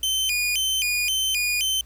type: tone with vibrato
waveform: sawtooth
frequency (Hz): 2747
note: F7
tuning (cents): -29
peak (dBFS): -18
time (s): 0.03-1.81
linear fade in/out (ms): 2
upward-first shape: square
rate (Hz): 1.9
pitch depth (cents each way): 200
effects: added 60 Hz sine -44 dBFS peak until 1.85 s + pink hiss -57 dBFS RMS until 1.85 s